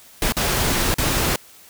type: noise with dropouts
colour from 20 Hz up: pink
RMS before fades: -20 dBFS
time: 0.22-1.36 s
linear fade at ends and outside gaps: 2 ms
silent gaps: 0.323-0.367 / 0.942-0.983 s
effects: white hiss -47 dBFS RMS until 1.69 s